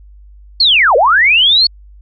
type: linear two-way sweep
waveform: sine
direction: down then up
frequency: 4452 to 444.4 to 4452 Hz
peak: -6 dBFS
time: 0.6-1.67 s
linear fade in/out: 5 ms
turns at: 0.96 s
effects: added 50 Hz sine -36 dBFS peak until 2.01 s